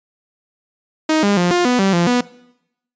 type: tone with pitch steps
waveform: sawtooth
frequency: 313.3 / 202.6 / 176.5 / 353.2 / 247.6 / 194 / 172.4 / 245.6 Hz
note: D#4 / G#3 / F3 / F4 / B3 / G3 / F3 / B3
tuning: +12 / -43 / +19 / +20 / +5 / -18 / -22 / -9 cents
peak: -9 dBFS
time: 1.09-2.21 s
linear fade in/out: 5 ms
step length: 140 ms
effects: noise-tail reverb RT60 0.8 s tail -20 dB re dry + resampled to 16000 Hz